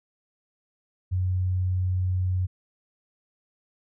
sine tone, 91.9 Hz, F#2, 11 cents flat, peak -22 dBFS, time 1.11-2.47 s, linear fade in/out 20 ms, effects none

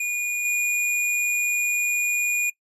square tone with level steps, 2441 Hz, D#7, 34 cents flat, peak -24 / -21 dBFS, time 0-2.5 s, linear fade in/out 5 ms, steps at 0.45 s, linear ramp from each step 2 ms, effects noise-tail reverb RT60 0.1 s tail -20 dB re dry + resampled to 32000 Hz

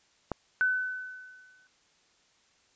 click, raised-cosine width 1 ms, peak -16 dBFS, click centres 0.317 s
sine tone with exponential decay, 1508 Hz, F#6, 32 cents sharp, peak -21 dBFS, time 0.61-1.67 s, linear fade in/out 0 ms, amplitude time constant 230 ms
effects white hiss -66 dBFS RMS until 2.75 s + resampled to 16000 Hz

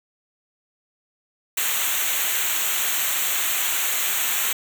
white noise with comb filter, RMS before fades -23 dBFS, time 1.57-4.53 s, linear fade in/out 5 ms, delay 0.2 ms, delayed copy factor -0.85, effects none

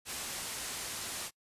white low-pass noise, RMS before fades -40 dBFS, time 0.05-1.31 s, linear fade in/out 50 ms, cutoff 11000 Hz, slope 24 dB/octave, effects noise-tail reverb RT60 0.1 s tail -24 dB re dry + resampled to 32000 Hz

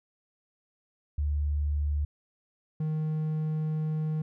sine / triangle tone pair in turn, 73.42 / 155.57 Hz, D2 / D#3, 0 / 0 cents, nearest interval octave + minor second, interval 1300 cents, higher second, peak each -25 dBFS, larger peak neither, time 1.18-2.05 / 2.8-4.22 s, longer second, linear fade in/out 5 ms, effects none

